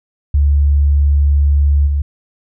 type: tone with level steps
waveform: sine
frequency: 71.7 Hz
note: D2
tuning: 41 cents flat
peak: -8 / -12 dBFS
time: 0.34-2.02 s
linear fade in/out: 5 ms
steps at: 1.86 s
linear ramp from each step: 20 ms
effects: none